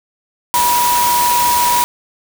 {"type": "tone in noise", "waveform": "sine", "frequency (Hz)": 969, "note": "B5", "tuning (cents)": -33, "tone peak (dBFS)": -12, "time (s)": [0.54, 1.84], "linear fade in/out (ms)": 0, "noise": "white", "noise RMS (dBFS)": -18, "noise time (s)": [0.54, 1.84], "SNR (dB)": 3, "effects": []}